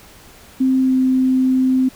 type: tone with pitch glide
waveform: sine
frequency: 261.6 to 259.3 Hz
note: C4 to C4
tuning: 0 to -15 cents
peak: -12 dBFS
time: 0.6-1.89 s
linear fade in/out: 10 ms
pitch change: -15 cents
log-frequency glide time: 0.8-0.96 s
effects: pink hiss -44 dBFS RMS until 1.95 s